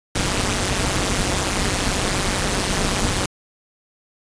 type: noise with amplitude modulation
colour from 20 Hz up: pink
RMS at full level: -17 dBFS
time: 0.15-3.26 s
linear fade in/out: 5 ms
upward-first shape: sine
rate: 192 Hz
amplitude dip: 90%
effects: resampled to 22050 Hz